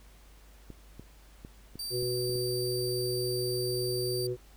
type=clicks; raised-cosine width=3 ms; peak=-31 dBFS; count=7; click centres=0.703 / 0.996 / 1.449 / 1.756 / 2.027 / 2.297 / 2.356 s
type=tone; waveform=sawtooth; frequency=4657 Hz; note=D8; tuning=15 cents flat; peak=-32 dBFS; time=1.79-4.27 s; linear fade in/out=5 ms
type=harmonic tone; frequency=123.47 Hz; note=B2; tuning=in tune; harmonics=1 / 3 / 4; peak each=-36 / -31 / -38 dBFS; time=1.9-4.37 s; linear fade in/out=50 ms
effects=added 50 Hz sine -53 dBFS peak until 4.56 s + pink hiss -60 dBFS RMS until 4.56 s